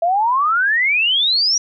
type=exponential sweep; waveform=sine; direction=up; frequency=657 to 5830 Hz; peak=-13 dBFS; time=0.02-1.58 s; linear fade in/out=5 ms; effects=none